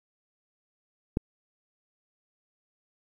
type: click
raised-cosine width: 3 ms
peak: -12 dBFS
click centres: 1.171 s
effects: 9-bit